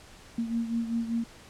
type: beating tone pair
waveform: sine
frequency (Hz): 230 / 235.1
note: A#3 / A#3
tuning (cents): -23 / +15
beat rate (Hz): 5.1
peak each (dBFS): -28 / -34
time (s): 0.38-1.24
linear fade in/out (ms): 5
effects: pink hiss -51 dBFS RMS until 1.49 s + low-pass 9000 Hz 12 dB/octave